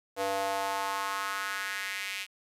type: tone with high-pass filter sweep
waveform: square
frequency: 97.9 Hz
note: G2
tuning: 2 cents flat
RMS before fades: -33 dBFS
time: 0.16-2.27 s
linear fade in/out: 50 ms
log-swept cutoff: 550 to 2500 Hz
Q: 2.7
effects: resampled to 32000 Hz + 9-bit